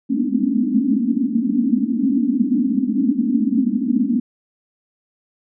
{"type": "band-pass noise", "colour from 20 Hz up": "pink", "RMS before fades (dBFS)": -18, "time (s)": [0.09, 4.2], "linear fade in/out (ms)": 10, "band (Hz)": [210, 290], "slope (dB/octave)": 96, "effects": []}